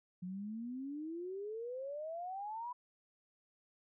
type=exponential sweep; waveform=sine; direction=up; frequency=176.6 to 1000 Hz; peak=-40 dBFS; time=0.22-2.73 s; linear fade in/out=10 ms; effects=none